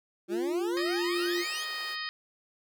sine tone, 349.2 Hz, F4, in tune, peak -28 dBFS, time 0.28-1.45 s, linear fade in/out 50 ms
20% pulse exponential sweep, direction up, 190 to 3545 Hz, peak -31 dBFS, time 0.28-1.66 s, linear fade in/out 50 ms
harmonic tone, 622.3 Hz, D#5, in tune, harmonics 2 / 3 / 4 / 5 / 6 / 7 / 8, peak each -41 / -37 / -44 / -43 / -44 / -42 / -41 dBFS, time 0.77-2.09 s, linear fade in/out 0 ms
pink high-pass noise, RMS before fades -48 dBFS, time 1.11-1.97 s, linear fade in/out 50 ms, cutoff 340 Hz, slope 96 dB/octave
effects none

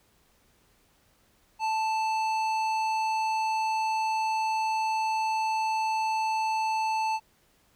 sine tone with tanh clipping, 880 Hz, A5, in tune, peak -27 dBFS, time 1.59-7.2 s, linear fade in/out 50 ms, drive 14 dB, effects pink hiss -65 dBFS RMS until 7.75 s

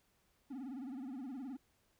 triangle tone with vibrato, 261.6 Hz, C4, in tune, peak -40 dBFS, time 0.5-1.57 s, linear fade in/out 10 ms, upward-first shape sine, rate 19 Hz, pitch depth 160 cents each way, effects pink hiss -75 dBFS RMS until 1.99 s

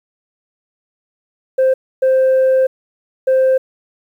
sine tone bursts at uneven times, 523.3 Hz, C5, in tune, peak -7 dBFS, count 3, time 1.58-1.74 / 2.02-2.67 / 3.27-3.58 s, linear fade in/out 10 ms, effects tanh soft clip ceiling -8 dBFS + 8-bit

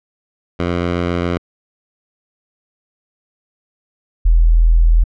10% pulse / sine tone pair in turn, 87.31 / 41.2 Hz, F2 / E1, 0 / 0 cents, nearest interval octave + minor second, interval 1300 cents, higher first, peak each -8 / -7 dBFS, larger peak second, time 0.59-1.38 / 4.25-5.04 s, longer neither, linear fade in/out 10 ms, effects low-pass 3000 Hz 12 dB/octave

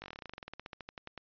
slowing click train, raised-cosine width 0.3 ms, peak -27 dBFS, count 24, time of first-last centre 0.02-1.177 s, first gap 19 ms, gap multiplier 1.08, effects resampled to 11025 Hz

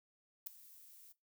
violet noise with ADSR envelope, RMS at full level -38 dBFS, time 0.46-1.13 s, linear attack 11 ms, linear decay 3 ms, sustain -21 dB, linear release 16 ms, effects noise-tail reverb RT60 0.2 s tail -19 dB re dry

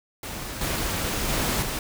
pink noise with level steps, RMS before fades -34 / -27 / -25 / -29 dBFS, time 0.23-1.79 s, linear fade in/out 2 ms, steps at 0.61 / 1.28 / 1.62 s, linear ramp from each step 5 ms, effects none

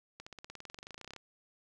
accelerating click train, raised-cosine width 0.2 ms, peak -29 dBFS, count 23, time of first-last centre 0.2-1.163 s, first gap 65 ms, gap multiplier 0.96, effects none

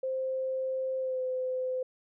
sine tone with pitch glide, 523.3 to 512.2 Hz, C5 to C5, 0 to -37 cents, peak -29 dBFS, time 0.03-1.83 s, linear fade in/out 5 ms, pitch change -37 cents, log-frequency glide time 0.99-1.21 s, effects none

